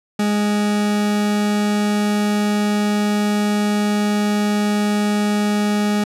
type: tone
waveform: 40% pulse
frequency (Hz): 207.7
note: G#3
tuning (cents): 0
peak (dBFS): -15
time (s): 0.19-6.04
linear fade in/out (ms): 5
effects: low-pass 11000 Hz 12 dB/octave